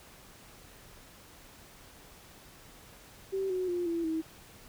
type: tone with pitch steps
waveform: sine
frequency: 386.1 / 368.7 / 352 / 336.1 / 320.9 Hz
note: G4 / F#4 / F4 / E4 / E4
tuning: -26 / -6 / +14 / +34 / -46 cents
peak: -29 dBFS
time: 3.32-4.22 s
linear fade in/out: 20 ms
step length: 180 ms
effects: pink hiss -54 dBFS RMS until 4.68 s